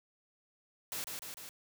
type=noise with echo; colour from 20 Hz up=white; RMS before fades=-39 dBFS; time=0.92-1.04 s; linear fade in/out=0 ms; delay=150 ms; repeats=3; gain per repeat=-3 dB; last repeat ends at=1.49 s; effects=high-pass 100 Hz 12 dB/octave